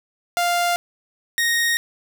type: tone pair in turn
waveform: sawtooth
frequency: 698.5 / 1864.8 Hz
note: F5 / A#6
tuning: 0 / 0 cents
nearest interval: octave + perfect fourth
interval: 1700 cents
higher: second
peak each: -14 dBFS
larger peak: neither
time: 0.37-0.76 / 1.38-1.77 s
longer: neither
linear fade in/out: 0 ms
effects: none